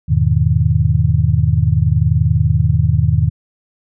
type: chord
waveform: sine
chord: E major seventh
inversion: none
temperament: just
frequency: 82.41 / 103.01 / 123.61 / 154.51 Hz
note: E2 / G#2 / B2 / D#3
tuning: 0 / -14 / +2 / -12 cents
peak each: -16 dBFS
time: 0.08-3.3 s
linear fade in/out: 20 ms
effects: none